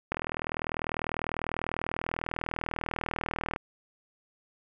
click train, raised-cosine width 0.5 ms, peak -16 dBFS, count 139, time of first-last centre 0.12-3.561 s, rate 40.1 Hz, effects none

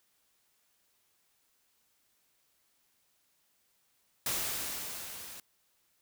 white noise with level ramp, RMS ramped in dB -32 to -47 dBFS, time 4.26-5.4 s, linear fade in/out 2 ms, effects white hiss -73 dBFS RMS until 6.01 s

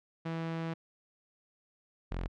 sawtooth tone pair in turn, 164.1 / 43.74 Hz, E3 / F1, -8 / +3 cents, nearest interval octave + major seventh, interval 2289 cents, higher first, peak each -30 / -30 dBFS, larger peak neither, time 0.25-0.74 / 2.11-2.28 s, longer first, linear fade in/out 10 ms, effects low-pass 3000 Hz 12 dB/octave

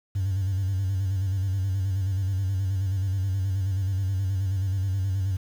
sine tone with vibrato, 96 Hz, G2, 36 cents flat, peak -21 dBFS, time 0.15-5.37 s, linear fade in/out 10 ms, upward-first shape square, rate 9.4 Hz, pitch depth 56 cents each way, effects tanh soft clip ceiling -21 dBFS + 8-bit

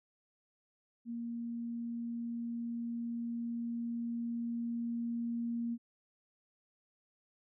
sine tone with level ramp, 234.4 Hz, A#3, 10 cents sharp, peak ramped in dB -37 to -33 dBFS, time 1.05-5.78 s, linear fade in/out 50 ms, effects none

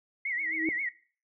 sine tone with vibrato, 2057 Hz, C7, 30 cents flat, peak -29 dBFS, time 0.25-0.89 s, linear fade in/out 5 ms, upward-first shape sine, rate 7.5 Hz, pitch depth 140 cents each way
sine tone with exponential growth, 320 Hz, D#4, 49 cents sharp, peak -24 dBFS, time 0.35-0.69 s, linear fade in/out 1 ms, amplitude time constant 73 ms
effects noise-tail reverb RT60 0.4 s tail -17 dB re dry

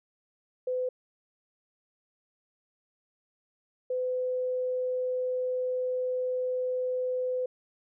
sine tone pair in turn, 506 / 506 Hz, B4 / B4, +42 / +42 cents, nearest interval unison, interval 0 cents, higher neither, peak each -27 dBFS, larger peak neither, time 0.67-0.89 / 3.9-7.46 s, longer second, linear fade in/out 5 ms, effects none

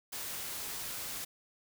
white noise, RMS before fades -40 dBFS, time 0.12-1.25 s, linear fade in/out 10 ms, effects none

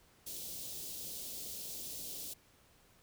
white band-stop noise, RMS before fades -44 dBFS, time 0.26-2.34 s, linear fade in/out 10 ms, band 580 to 3300 Hz, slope 24 dB/octave, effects pink hiss -66 dBFS RMS until 3.02 s

